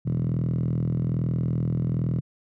5% pulse tone with band-pass filter, 41.2 Hz, E1, in tune, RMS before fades -25 dBFS, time 0.05-2.21 s, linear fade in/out 20 ms, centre 140 Hz, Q 6.5, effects none

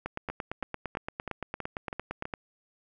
two click trains, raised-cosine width 0.5 ms, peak -20 / -18 dBFS, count 7 / 21, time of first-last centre 0.3-2.254 / 0.06-2.338 s, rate 3.07 / 8.78 Hz, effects none

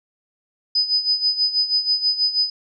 sine tone with tremolo, 5000 Hz, D#8, 8 cents sharp, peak -14 dBFS, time 0.75-2.5 s, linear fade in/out 5 ms, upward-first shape sine, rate 6.2 Hz, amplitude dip 75%, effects none

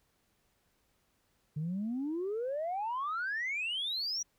sine exponential sweep, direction up, 145.7 to 5920 Hz, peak -31 dBFS, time 1.56-4.23 s, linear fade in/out 10 ms, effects tanh soft clip ceiling -29 dBFS + pink hiss -74 dBFS RMS until 4.38 s

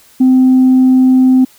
sine tone, 258.1 Hz, C4, 23 cents flat, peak -3 dBFS, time 0.2-1.45 s, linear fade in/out 10 ms, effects tanh soft clip ceiling -2 dBFS + white hiss -45 dBFS RMS until 1.58 s

